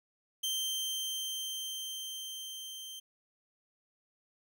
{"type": "tone with level ramp", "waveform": "sawtooth", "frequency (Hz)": 3136, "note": "G7", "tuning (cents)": 0, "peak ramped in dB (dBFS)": [-28, -40], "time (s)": [0.43, 3], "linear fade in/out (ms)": 10, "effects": []}